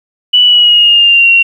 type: tone with pitch glide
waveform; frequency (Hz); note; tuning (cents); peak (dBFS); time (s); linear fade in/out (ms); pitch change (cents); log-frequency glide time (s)
sine; 2960 to 2746; F#7 to F7; 0 to -30; -3; 0.33-1.43; 10; -130; 0.44-1.3
effects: 7-bit